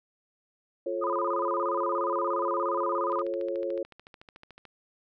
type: chord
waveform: sine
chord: F augmented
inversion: none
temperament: just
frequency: 349.2 / 436.5 / 545.7 Hz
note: F4 / A4 / C#5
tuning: 0 / -14 / -27 cents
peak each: -33 / -35 / -31 dBFS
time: 0.86-3.83 s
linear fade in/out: 5 ms
type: tone with vibrato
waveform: sine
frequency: 1110 Hz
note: C#6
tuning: 2 cents sharp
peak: -28 dBFS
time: 1.01-3.23 s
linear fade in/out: 20 ms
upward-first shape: square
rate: 17 Hz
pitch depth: 180 cents each way
type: click train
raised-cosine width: 0.3 ms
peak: -32 dBFS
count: 22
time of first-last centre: 3.12-4.653 s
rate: 13.7 Hz
effects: none